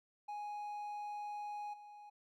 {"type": "tone with level steps", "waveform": "triangle", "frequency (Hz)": 830.6, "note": "G#5", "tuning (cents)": 0, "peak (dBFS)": [-39, -50], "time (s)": [0.28, 2.1], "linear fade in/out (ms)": 10, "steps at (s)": 1.73, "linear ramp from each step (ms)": 10, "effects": []}